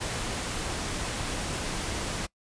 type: noise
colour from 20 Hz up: pink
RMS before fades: -32 dBFS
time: 0-2.27 s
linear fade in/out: 20 ms
effects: noise-tail reverb RT60 0.1 s tail -23 dB re dry + resampled to 22050 Hz